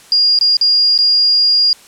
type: tone with dropouts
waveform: sine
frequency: 4835 Hz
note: D8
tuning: 50 cents sharp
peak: -8 dBFS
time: 0.12-1.73 s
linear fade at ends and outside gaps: 1 ms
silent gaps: 0.389-0.411 / 0.569-0.612 / 0.978-0.988 s
effects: white hiss -42 dBFS RMS until 1.87 s + low-pass 10000 Hz 12 dB/octave